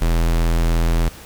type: tone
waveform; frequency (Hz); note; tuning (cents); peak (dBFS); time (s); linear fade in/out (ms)
square; 41.66; E1; +19; -15; 0.01-1.09; 10
effects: pink hiss -40 dBFS RMS until 1.25 s